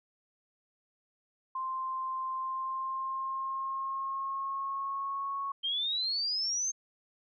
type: tone with pitch glide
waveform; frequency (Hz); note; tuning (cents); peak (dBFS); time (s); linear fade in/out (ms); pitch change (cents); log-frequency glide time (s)
sine; 1046.5 to 1104.9; C6 to C#6; 0 to -6; -32; 1.55-5.52; 5; +94; 2.34-5.36
type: exponential sweep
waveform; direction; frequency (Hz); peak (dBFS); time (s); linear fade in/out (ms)
sine; up; 3136 to 6420; -29; 5.63-6.72; 20
effects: none